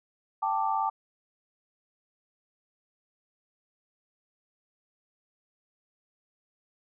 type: chord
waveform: sine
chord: G suspended second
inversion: none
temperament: just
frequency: 784 / 882 / 1176 Hz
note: G5 / A5 / D6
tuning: 0 / +4 / +2 cents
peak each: -30 / -28 / -31 dBFS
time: 0.42-0.9 s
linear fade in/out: 10 ms
effects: none